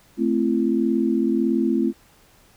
sine chord, A minor, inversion none, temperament equal with one note detuned, 220 / 261.6 / 337.9 Hz, A3 / C4 / E4, 0 / 0 / +43 cents, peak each -22 dBFS, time 0.17-1.93 s, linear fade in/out 50 ms, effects pink hiss -55 dBFS RMS until 2.56 s

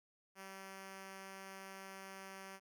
5% pulse tone, 192.8 Hz, G3, 28 cents flat, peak -38 dBFS, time 0.35-2.6 s, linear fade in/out 50 ms, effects none

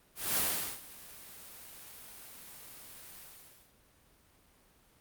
white noise with ADSR envelope, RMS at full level -29 dBFS, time 0.15-3.74 s, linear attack 220 ms, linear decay 430 ms, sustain -21 dB, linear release 550 ms, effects pink hiss -65 dBFS RMS until 5 s + Opus 32 kbps

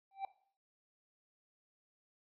triangle tone with exponential growth, 780 Hz, G5, 9 cents flat, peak -31 dBFS, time 0.11-0.25 s, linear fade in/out 2 ms, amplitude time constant 30 ms, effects noise-tail reverb RT60 0.5 s tail -17 dB re dry + resampled to 11025 Hz

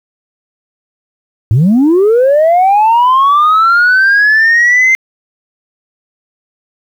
sine linear sweep, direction up, 97.6 to 2093 Hz, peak -3 dBFS, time 1.51-4.95 s, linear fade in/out 0 ms, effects tanh soft clip ceiling -3 dBFS + 7-bit

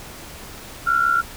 sine tone pair together, 1359 / 1426.3 Hz, F6 / F6, -48 / +36 cents, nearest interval minor second, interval 84 cents, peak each -17 / -20 dBFS, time 0.86-1.22 s, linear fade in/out 20 ms, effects pink hiss -38 dBFS RMS until 1.36 s

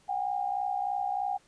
sine tone pair together, 739.8 / 803 Hz, F#5 / G5, 0 / +41 cents, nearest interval minor second, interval 141 cents, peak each -32 / -30 dBFS, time 0.08-1.38 s, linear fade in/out 20 ms, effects pink hiss -63 dBFS RMS until 1.47 s + resampled to 22050 Hz

